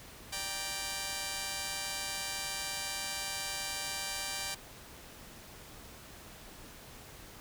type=chord; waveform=5% pulse; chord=G minor; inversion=second; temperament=just; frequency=588 / 784 / 940.8 Hz; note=D5 / G5 / Bb5; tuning=+2 / 0 / +16 cents; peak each=-32 / -27 / -31 dBFS; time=0.32-4.55 s; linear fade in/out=10 ms; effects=pink hiss -51 dBFS RMS until 7.4 s